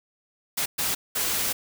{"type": "noise bursts at uneven times", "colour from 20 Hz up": "white", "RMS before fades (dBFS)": -26, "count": 3, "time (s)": [[0.57, 0.66], [0.78, 0.95], [1.15, 1.53]], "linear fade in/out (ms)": 10, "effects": []}